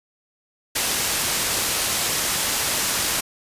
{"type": "low-pass noise", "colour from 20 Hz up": "white", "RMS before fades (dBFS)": -23, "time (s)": [0.75, 3.21], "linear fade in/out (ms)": 10, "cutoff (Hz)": 11000, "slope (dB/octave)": 12, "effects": ["resampled to 32000 Hz"]}